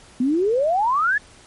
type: exponential sweep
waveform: sine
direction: up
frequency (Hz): 239.8 to 1760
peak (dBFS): -16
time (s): 0.2-1.18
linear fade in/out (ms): 5
effects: pink hiss -48 dBFS RMS until 1.46 s + MP3 48 kbps